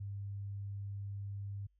sine tone, 100 Hz, G2, 35 cents sharp, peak -39 dBFS, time 0-1.67 s, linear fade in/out 10 ms, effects added 50 Hz sine -70 dBFS peak until 1.79 s

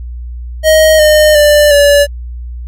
square tone with pitch steps, 628 / 609.8 / 592.1 / 574.9 Hz, D#5 / D#5 / D5 / D5, +16 / -35 / +14 / -37 cents, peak -4 dBFS, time 0.63-2.07 s, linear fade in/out 50 ms, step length 360 ms, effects added 60 Hz sine -20 dBFS peak until 2.67 s + MP3 64 kbps

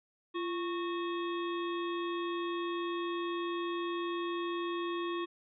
harmonic tone with a mistuned harmonic, 366.8 Hz, F#4, 15 cents flat, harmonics 1 / 3 / 5 / 7 / 9 / 10, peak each -34 / -39 / -47 / -48 / -48 / -52 dBFS, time 0.34-5.26 s, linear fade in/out 20 ms, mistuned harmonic 1, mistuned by -110 cents, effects none

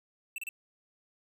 square tone bursts, 2661 Hz, E7, 16 cents sharp, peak -36 dBFS, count 3, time 0.36-0.49 s, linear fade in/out 2 ms, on 22 ms, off 32 ms, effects none

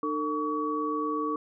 sine tone cluster, 302.8 / 450.9 / 1132 Hz, D#4 / A4 / C#6, -47 / +42 / +36 cents, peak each -31 / -33 / -30 dBFS, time 0.03-1.36 s, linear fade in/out 2 ms, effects none

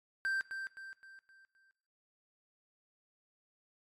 triangle tone with echo, 1568 Hz, G6, in tune, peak -29 dBFS, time 0.25-0.41 s, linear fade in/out 0 ms, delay 260 ms, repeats 5, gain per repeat -7 dB, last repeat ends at 1.71 s, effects noise-tail reverb RT60 0.6 s tail -19 dB re dry + MP3 64 kbps

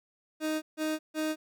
30% pulse tone bursts, 311.1 Hz, D#4, in tune, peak -26 dBFS, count 3, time 0.4-1.36 s, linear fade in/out 50 ms, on 220 ms, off 150 ms, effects none

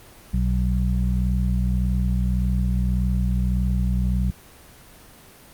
harmonic tone, 61.74 Hz, B1, in tune, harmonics 1 / 2 / 3, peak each -20 / -26 / -25 dBFS, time 0.33-4.31 s, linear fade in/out 10 ms, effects pink hiss -47 dBFS RMS until 5.53 s + Opus 24 kbps

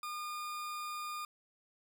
40% pulse tone, 1214 Hz, D#6, 43 cents flat, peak -38 dBFS, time 0.03-1.25 s, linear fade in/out 2 ms, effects 13-bit

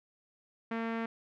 sawtooth tone with low-pass filter, 227.7 Hz, A#3, 40 cents flat, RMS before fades -35 dBFS, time 0.71-1.06 s, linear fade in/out 5 ms, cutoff 2000 Hz, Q 1.6, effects none

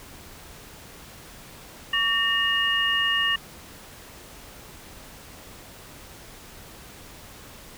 sine tone cluster, 1137 / 1827 / 2852 Hz, C#6 / A#6 / F7, +44 / -35 / +36 cents, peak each -30 / -24 / -23 dBFS, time 1.93-3.36 s, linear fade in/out 5 ms, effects pink hiss -45 dBFS RMS until 7.77 s

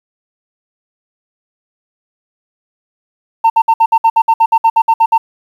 sine tone bursts, 905 Hz, A5, 48 cents sharp, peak -3 dBFS, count 15, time 3.44-5.18 s, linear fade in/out 10 ms, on 60 ms, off 60 ms, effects tanh soft clip ceiling -4 dBFS + 7-bit

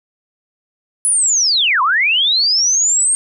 sine linear two-way sweep, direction down then up, 10180 to 965 to 8640 Hz, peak -11 dBFS, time 1.05-3.15 s, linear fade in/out 0 ms, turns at 1.82 s, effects none

